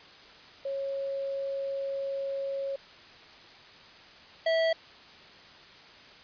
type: tone pair in turn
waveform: sine / square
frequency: 549 / 652.9 Hz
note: C#5 / E5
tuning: -17 / -17 cents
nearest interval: minor third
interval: 300 cents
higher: second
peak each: -30 / -24 dBFS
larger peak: second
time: 0.65-2.76 / 4.46-4.73 s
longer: first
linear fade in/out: 5 ms
effects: white hiss -51 dBFS RMS until 6.23 s + resampled to 11025 Hz